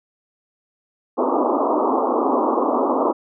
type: band-pass noise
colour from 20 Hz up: pink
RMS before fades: -19 dBFS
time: 1.17-3.13 s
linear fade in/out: 20 ms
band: 240 to 1200 Hz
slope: 96 dB/octave
effects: none